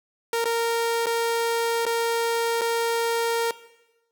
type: tone with dropouts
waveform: sawtooth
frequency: 463.1 Hz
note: A#4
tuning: 11 cents flat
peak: -18 dBFS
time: 0.33-3.51 s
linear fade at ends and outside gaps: 2 ms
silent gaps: 0.443-0.455 / 1.059-1.067 / 1.854-1.864 / 2.612-2.616 s
effects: noise-tail reverb RT60 1.0 s tail -17 dB re dry